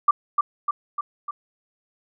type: tone with echo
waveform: sine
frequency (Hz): 1174.7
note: D6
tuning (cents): 0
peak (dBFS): -11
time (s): 0.08-0.11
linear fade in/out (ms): 5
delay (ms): 300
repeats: 4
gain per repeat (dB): -4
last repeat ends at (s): 1.31
effects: none